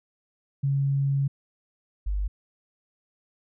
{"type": "tone pair in turn", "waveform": "sine", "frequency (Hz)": [138.59, 49.6], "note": ["C#3", "G1"], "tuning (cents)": [0, 21], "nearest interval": "octave + tritone", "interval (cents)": 1779, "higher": "first", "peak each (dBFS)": [-21, -24], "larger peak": "first", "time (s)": [[0.63, 1.28], [2.06, 2.28]], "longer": "first", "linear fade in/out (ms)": 10, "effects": []}